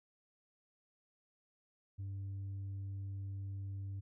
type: tone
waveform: sine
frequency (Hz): 98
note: G2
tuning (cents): 0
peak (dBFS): -37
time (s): 1.98-4.01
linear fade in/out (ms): 20
effects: tanh soft clip ceiling -39 dBFS